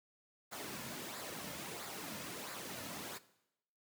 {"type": "noise with flanger", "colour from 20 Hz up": "pink", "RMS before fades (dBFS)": -45, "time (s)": [0.51, 3.19], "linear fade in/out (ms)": 20, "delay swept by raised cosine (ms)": [0.33, 2.63], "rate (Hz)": 1.5, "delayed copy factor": -0.5, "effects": ["noise-tail reverb RT60 0.8 s tail -17 dB re dry", "high-pass 150 Hz 12 dB/octave"]}